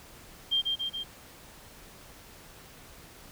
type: tone with echo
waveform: sine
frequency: 3183 Hz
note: G7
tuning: 26 cents sharp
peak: -23 dBFS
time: 0.51-0.62 s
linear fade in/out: 20 ms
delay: 140 ms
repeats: 3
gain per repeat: -3 dB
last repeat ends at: 1.04 s
effects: pink hiss -51 dBFS RMS until 3.31 s